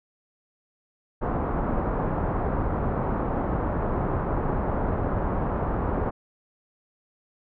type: low-pass noise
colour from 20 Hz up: pink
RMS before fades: -26 dBFS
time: 1.21-6.11 s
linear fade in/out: 20 ms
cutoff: 1200 Hz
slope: 24 dB/octave
effects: none